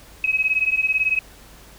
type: beating tone pair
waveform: sine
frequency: 2540 / 2558 Hz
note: D#7 / D#7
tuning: +35 / +47 cents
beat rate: 18 Hz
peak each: -21 / -20 dBFS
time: 0.24-1.19 s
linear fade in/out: 2 ms
effects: added 50 Hz sine -48 dBFS peak until 1.78 s + pink hiss -47 dBFS RMS until 1.78 s